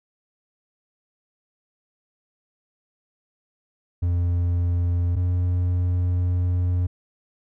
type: tone pair in turn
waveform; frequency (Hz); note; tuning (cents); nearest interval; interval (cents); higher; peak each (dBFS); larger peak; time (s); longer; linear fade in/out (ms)
triangle; 87.31 / 89.2; F2 / F2; 0 / +37; unison; 37; second; -17; neither; 4.02-5.16 / 5.16-6.87; second; 10
effects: none